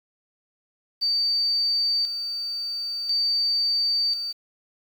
sine tone with tremolo, 4610 Hz, D8, 33 cents flat, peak -20 dBFS, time 1.01-4.33 s, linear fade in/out 20 ms, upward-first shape square, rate 0.48 Hz, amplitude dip 55%, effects 8-bit

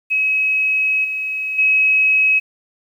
sine tone with level steps, 2556 Hz, D#7, 46 cents sharp, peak -14 / -20 / -11 dBFS, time 0.1-2.4 s, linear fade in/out 20 ms, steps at 1.04 / 1.58 s, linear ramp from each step 10 ms, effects 8-bit

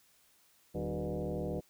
sine tone with frequency modulation, 149.2 Hz, D3, 28 cents sharp, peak -33 dBFS, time 0.74-1.61 s, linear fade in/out 20 ms, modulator 113 Hz, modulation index 4.1, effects white hiss -67 dBFS RMS until 1.69 s

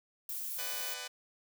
violet noise, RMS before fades -39 dBFS, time 0.29-0.94 s, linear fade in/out 2 ms
5% pulse chord, G# half-diminished seventh, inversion first, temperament just, 498.4 / 598 / 747.5 / 830.6 Hz, B4 / D5 / F#5 / G#5, +16 / +31 / +17 / 0 cents, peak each -34 / -35 / -35 / -38 dBFS, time 0.58-1.08 s, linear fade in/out 10 ms
effects none

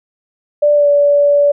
sine tone with pitch glide, 588 to 576.2 Hz, D5 to D5, +2 to -33 cents, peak -7 dBFS, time 0.62-1.52 s, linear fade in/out 10 ms, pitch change -35 cents, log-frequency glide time 0.74-0.88 s, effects none

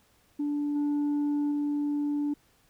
sine tone with level steps, 291.6 Hz, D4, 12 cents flat, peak -25 / -22 / -24 dBFS, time 0.39-2.34 s, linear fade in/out 10 ms, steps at 0.75 / 1.51 s, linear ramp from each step 10 ms, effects tanh soft clip ceiling -24 dBFS + pink hiss -65 dBFS RMS until 2.69 s

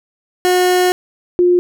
30% pulse / sine tone pair in turn, 362.7 / 355.4 Hz, F#4 / F4, -34 / +30 cents, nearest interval unison, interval 36 cents, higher first, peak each -8 dBFS, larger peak neither, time 0.45-0.92 / 1.39-1.59 s, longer first, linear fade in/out 0 ms, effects none

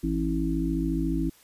harmonic tone with a mistuned harmonic, 54 Hz, A1, 32 cents flat, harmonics 1 / 3 / 5 / 6, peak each -30 / -30 / -29 / -29 dBFS, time 0.03-1.3 s, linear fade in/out 10 ms, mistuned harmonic 3, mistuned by +70 cents, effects white hiss -57 dBFS RMS until 1.43 s + resampled to 32000 Hz

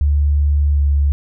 sine tone with pitch glide, 72.6 to 71.31 Hz, D2 to C#2, -19 to +50 cents, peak -11 dBFS, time 0.01-1.12 s, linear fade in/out 0 ms, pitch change -31 cents, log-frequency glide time 0.72-0.81 s, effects none

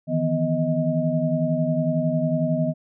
sine tone cluster, 154.6 / 165.6 / 247.8 / 629 Hz, D#3 / E3 / B3 / D#5, -11 / +8 / +6 / +19 cents, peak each -25 dBFS, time 0.07-2.74 s, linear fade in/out 50 ms, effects none

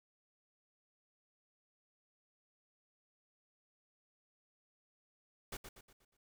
pink noise with echo, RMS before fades -44 dBFS, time 5.52-5.57 s, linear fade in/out 5 ms, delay 120 ms, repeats 5, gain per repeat -7 dB, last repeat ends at 6.17 s, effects none

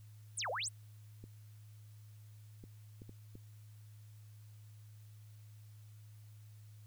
sine exponential two-way sweep, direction down then up, 11520 to 469.2 to 9860 Hz, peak -36 dBFS, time 0.37-0.69 s, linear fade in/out 10 ms, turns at 0.5 s
clicks, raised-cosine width 3 ms, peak -38 dBFS, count 5, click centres 1.24 / 2.639 / 3.019 / 3.094 / 3.354 s
effects added 106 Hz sine -53 dBFS peak until 6.86 s + white hiss -70 dBFS RMS until 6.86 s

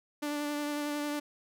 sawtooth tone with vibrato, 293.7 Hz, D4, in tune, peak -28 dBFS, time 0.22-1.2 s, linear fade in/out 10 ms, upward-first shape sine, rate 11 Hz, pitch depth 15 cents each way, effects none

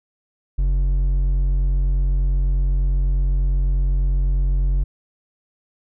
sine tone with hard clipping, 45.83 Hz, F#1, 16 cents flat, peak -17 dBFS, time 0.58-4.84 s, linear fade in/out 10 ms, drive 5 dB, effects none

